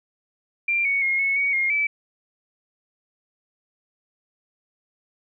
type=tone with pitch steps; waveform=sine; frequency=2374 / 2225 / 2148 / 2198 / 2243 / 2136 / 2308 Hz; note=D7 / C#7 / C7 / C#7 / C#7 / C7 / D7; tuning=+18 / +6 / +45 / -15 / +20 / +35 / -31 cents; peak=-19 dBFS; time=0.68-1.87 s; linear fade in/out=5 ms; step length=170 ms; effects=none